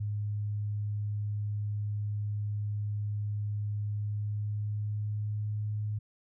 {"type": "tone with pitch glide", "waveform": "sine", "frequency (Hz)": [104, 105.63], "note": ["G#2", "G#2"], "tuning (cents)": [3, 30], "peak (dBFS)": -30, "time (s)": [0, 5.99], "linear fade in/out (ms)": 10, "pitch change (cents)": 27, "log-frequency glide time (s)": [3.84, 5.64], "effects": []}